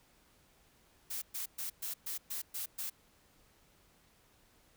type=noise bursts; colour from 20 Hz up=blue; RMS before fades=-39 dBFS; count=8; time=1.1-2.9 s; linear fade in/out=10 ms; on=120 ms; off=120 ms; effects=pink hiss -67 dBFS RMS until 4.76 s